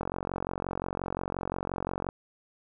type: click train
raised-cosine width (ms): 1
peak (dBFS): -17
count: 96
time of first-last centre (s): 0.01-2.089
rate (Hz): 45.7
effects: none